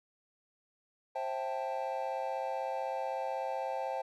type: chord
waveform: triangle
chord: A minor seventh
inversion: first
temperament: equal with one note detuned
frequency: 529.9 / 659.3 / 784 / 880 Hz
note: C5 / E5 / G5 / A5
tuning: +22 / 0 / 0 / 0 cents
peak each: -36 / -39 / -36 / -38 dBFS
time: 1.15-4.02 s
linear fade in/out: 10 ms
effects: none